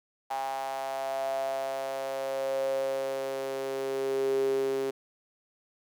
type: tone with high-pass filter sweep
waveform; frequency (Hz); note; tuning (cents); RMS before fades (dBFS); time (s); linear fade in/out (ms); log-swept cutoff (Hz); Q
sawtooth; 134.7; C#3; -49; -31; 0.3-4.91; 10; 800 to 370; 9.7
effects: none